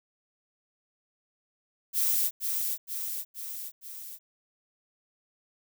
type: noise with echo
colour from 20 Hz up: violet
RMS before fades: -26 dBFS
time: 1.93-2.31 s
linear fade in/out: 50 ms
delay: 470 ms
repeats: 4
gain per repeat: -4 dB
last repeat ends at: 4.19 s
effects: none

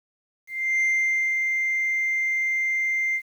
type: tone with ADSR envelope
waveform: sine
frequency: 2093 Hz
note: C7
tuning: in tune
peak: -16 dBFS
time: 0.47-3.22 s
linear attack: 340 ms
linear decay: 530 ms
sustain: -4 dB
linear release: 68 ms
effects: tanh soft clip ceiling -18 dBFS + 9-bit

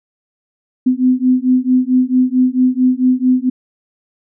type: beating tone pair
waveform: sine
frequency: 252.2 / 256.7 Hz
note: B3 / C4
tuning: +36 / -33 cents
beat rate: 4.5 Hz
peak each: -13 dBFS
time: 0.86-3.5 s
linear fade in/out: 10 ms
effects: none

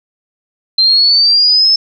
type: exponential sweep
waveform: sine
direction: up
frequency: 4113 to 5274 Hz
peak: -6 dBFS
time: 0.78-1.76 s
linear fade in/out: 5 ms
effects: none

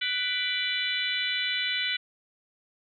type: harmonic tone with a mistuned harmonic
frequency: 496.3 Hz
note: B4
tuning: 8 cents sharp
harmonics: 3 / 4 / 5 / 6 / 7 / 8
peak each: -35 / -33 / -33 / -31 / -34 / -35 dBFS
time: 0.01-1.97 s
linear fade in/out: 10 ms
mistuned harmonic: 5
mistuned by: -100 cents
effects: none

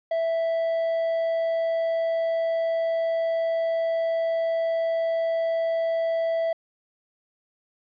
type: tone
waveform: triangle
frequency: 659.3 Hz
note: E5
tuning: in tune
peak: -20 dBFS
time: 0.11-6.53 s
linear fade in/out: 5 ms
effects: resampled to 11025 Hz + 10-bit

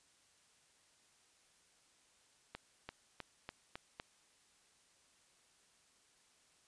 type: accelerating click train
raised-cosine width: 0.3 ms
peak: -28 dBFS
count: 6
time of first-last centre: 2.55-3.999 s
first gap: 340 ms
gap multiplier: 0.92
effects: white hiss -70 dBFS RMS until 6.67 s + resampled to 22050 Hz

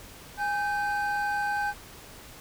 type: tone pair together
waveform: triangle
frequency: 822 / 1549.1 Hz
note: G#5 / G6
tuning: -18 / -21 cents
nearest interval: major seventh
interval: 1097 cents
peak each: -26 / -28 dBFS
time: 0.37-1.74 s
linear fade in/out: 50 ms
effects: pink hiss -47 dBFS RMS until 2.4 s

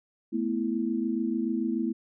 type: chord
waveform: sine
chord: A suspended second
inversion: none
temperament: equal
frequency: 220 / 246.9 / 329.6 Hz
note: A3 / B3 / E4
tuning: 0 / 0 / 0 cents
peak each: -30 dBFS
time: 0.32-1.93 s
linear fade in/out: 20 ms
effects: none

